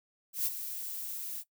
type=noise with ADSR envelope; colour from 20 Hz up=violet; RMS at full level=-29 dBFS; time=0.33-1.44 s; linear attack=130 ms; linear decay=33 ms; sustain=-10 dB; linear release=51 ms; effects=noise-tail reverb RT60 0.1 s tail -18 dB re dry